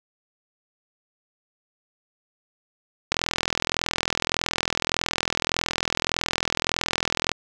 click train, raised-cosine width 0.2 ms, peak -4 dBFS, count 176, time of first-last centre 3.12-7.317 s, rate 41.7 Hz, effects none

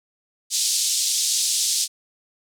white band-pass noise, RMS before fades -22 dBFS, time 0.5-1.88 s, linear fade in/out 50 ms, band 3800 to 8700 Hz, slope 24 dB/octave, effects none

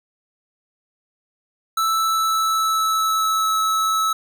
square tone with pitch glide, 1318.5 to 1299.6 Hz, E6 to E6, 0 to -25 cents, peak -18 dBFS, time 1.77-4.13 s, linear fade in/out 5 ms, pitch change -25 cents, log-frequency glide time 1.93-3.56 s, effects none

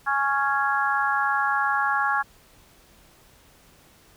harmonic tone, 277.2 Hz, C#4, in tune, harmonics 3 / 4 / 5 / 6, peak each -26 / -26 / -26 / -26 dBFS, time 0.06-2.23 s, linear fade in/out 20 ms, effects pink hiss -55 dBFS RMS until 4.16 s

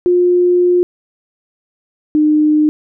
sine tone pair in turn, 355.9 / 303.8 Hz, F4 / D#4, +33 / -41 cents, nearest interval minor third, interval 274 cents, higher first, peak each -8 dBFS, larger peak neither, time 0.06-0.83 / 2.15-2.69 s, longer first, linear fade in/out 0 ms, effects none

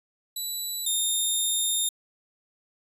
10% pulse tone pair in turn, 3951 / 3656 Hz, B7 / A#7, 0 / -34 cents, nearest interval minor second, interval 134 cents, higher first, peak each -21 / -15 dBFS, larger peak second, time 0.36-0.86 / 0.86-1.89 s, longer second, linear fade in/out 5 ms, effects resampled to 32000 Hz

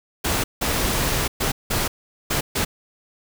pink noise bursts at uneven times, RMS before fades -22 dBFS, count 6, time 0.24-0.44 / 0.61-1.28 / 1.4-1.52 / 1.7-1.88 / 2.3-2.41 / 2.55-2.65 s, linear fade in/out 10 ms, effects none

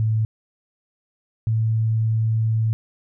sine tone pair in turn, 110 / 111.34 Hz, A2 / A2, 0 / +21 cents, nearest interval unison, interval 21 cents, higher second, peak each -17 dBFS, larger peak neither, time 0-0.25 / 1.47-2.73 s, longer second, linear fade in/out 0 ms, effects none

